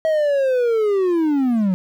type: linear sweep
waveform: triangle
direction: down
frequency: 643 to 178.7 Hz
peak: -13 dBFS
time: 0.05-1.74 s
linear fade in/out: 0 ms
effects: 9-bit